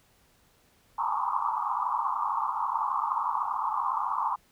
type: band-pass noise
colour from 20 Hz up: white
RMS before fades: -29 dBFS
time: 0.98-4.36 s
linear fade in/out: 10 ms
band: 830 to 1200 Hz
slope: 96 dB/octave
effects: pink hiss -64 dBFS RMS until 4.51 s